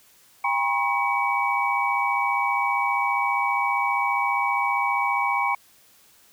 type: tone cluster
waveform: sine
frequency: 803 / 963 / 1078 / 2270 Hz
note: G5 / B5 / C#6 / C#7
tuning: +41 / -44 / -49 / +41 cents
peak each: -26 dBFS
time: 0.44-5.55 s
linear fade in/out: 5 ms
effects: white hiss -56 dBFS RMS until 6.32 s